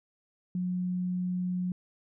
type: tone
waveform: sine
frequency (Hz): 180.9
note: F#3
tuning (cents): -39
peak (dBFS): -28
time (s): 0.55-1.72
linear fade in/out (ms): 2
effects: none

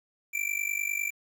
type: tone with amplitude modulation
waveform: square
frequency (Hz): 2349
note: D7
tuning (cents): 0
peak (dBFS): -25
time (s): 0.33-1.11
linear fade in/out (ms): 20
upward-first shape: sine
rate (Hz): 49.9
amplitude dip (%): 90
effects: 10-bit

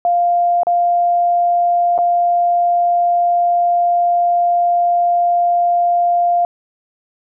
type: tone with dropouts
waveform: sine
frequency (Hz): 698.5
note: F5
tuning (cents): 0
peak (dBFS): -11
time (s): 0.05-6.45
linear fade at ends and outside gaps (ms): 1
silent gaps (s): 0.633-0.669 / 1.979-1.987
effects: none

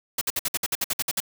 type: noise bursts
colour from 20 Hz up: white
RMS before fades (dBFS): -25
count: 12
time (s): 0.18-1.203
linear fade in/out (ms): 5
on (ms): 33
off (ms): 57
effects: none

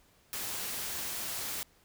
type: noise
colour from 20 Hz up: white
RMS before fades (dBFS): -37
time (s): 0.33-1.63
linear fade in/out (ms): 0
effects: pink hiss -65 dBFS RMS until 1.84 s

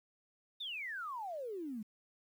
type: exponential sweep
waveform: sine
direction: down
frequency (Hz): 3729 to 203.1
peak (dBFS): -39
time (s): 0.6-1.83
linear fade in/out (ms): 10
effects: 11-bit

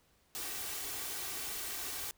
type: noise with comb filter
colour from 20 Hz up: white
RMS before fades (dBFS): -40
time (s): 0.35-2.11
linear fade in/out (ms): 0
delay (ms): 2.6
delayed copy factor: +0.5
effects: pink hiss -70 dBFS RMS until 2.17 s

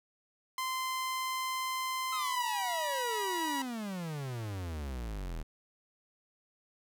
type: tone with pitch glide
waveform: sawtooth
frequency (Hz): 1037 to 967.6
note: C6 to B5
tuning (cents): -16 to -36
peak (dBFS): -29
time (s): 0.58-3.62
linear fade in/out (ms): 2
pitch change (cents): -120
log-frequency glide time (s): 2.17-2.46
type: exponential sweep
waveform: 45% pulse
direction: down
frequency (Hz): 1318.5 to 37.94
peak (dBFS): -36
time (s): 2.12-5.43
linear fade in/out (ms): 10
effects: none

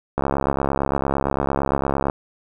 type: click train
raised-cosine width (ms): 1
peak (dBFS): -6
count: 133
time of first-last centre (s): 0.18-2.099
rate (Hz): 68.8
effects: 8-bit

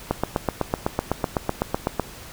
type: click train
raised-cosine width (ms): 1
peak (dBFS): -6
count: 16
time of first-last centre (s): 0.11-1.997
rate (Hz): 7.95
effects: pink hiss -41 dBFS RMS until 2.32 s

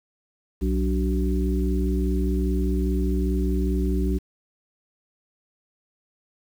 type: harmonic tone with a mistuned harmonic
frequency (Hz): 62.4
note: B1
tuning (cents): +19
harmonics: 1 / 3 / 5 / 6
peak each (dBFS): -22 / -27 / -29 / -30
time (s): 0.61-4.19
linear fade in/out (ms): 20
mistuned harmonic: 5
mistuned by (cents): -130
effects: 8-bit

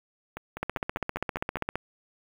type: two click trains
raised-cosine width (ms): 0.5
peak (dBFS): -13 / -21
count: 18 / 7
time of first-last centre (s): 0.63-1.756 / 0.37-1.57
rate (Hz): 15.1 / 5
effects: 7-bit

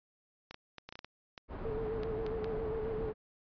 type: clicks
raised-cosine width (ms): 0.2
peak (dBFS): -27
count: 12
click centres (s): 0.51 / 0.544 / 0.783 / 0.89 / 0.925 / 0.955 / 0.991 / 1.046 / 1.378 / 2.034 / 2.265 / 2.444
type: low-pass noise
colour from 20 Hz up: pink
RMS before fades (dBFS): -41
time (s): 1.48-3.14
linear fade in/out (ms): 50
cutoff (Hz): 1000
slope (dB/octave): 12
type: tone with vibrato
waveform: sine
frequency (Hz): 440.1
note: A4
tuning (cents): 0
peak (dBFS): -35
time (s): 1.64-3.13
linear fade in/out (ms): 20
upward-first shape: square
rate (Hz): 7.4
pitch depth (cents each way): 38
effects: resampled to 11025 Hz

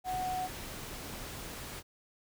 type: tone in noise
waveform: sine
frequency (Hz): 739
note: F#5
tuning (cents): -2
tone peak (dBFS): -32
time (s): 0.04-0.49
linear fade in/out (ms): 50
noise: pink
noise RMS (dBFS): -43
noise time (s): 0.04-1.83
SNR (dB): +8
effects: none

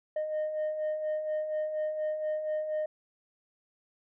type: beating tone pair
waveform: sine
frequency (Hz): 612 / 616.2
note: D#5 / D#5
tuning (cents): -29 / -17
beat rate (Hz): 4.2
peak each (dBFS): -36 / -28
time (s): 0.16-2.86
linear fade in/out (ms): 5
effects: tanh soft clip ceiling -27 dBFS

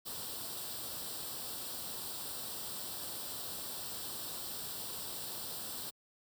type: noise with comb filter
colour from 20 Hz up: white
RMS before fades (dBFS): -42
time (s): 0.05-5.91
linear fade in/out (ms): 20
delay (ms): 0.23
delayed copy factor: +0.7
effects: high-pass 60 Hz 12 dB/octave

